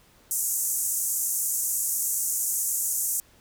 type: band-pass noise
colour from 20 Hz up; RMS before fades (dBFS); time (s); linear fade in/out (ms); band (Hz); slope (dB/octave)
pink; -27; 0.31-3.2; 0; 6600 to 15000; 48
effects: pink hiss -58 dBFS RMS until 3.4 s